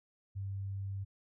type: tone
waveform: sine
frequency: 98 Hz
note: G2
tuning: in tune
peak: -36 dBFS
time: 0.35-1.05 s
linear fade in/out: 20 ms
effects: none